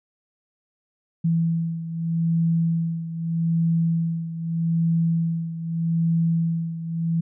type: beating tone pair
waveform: sine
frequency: 165.5 / 166.31 Hz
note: E3 / E3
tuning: +7 / +16 cents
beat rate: 0.81 Hz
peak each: -21 / -26 dBFS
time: 1.24-7.21 s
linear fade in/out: 10 ms
effects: none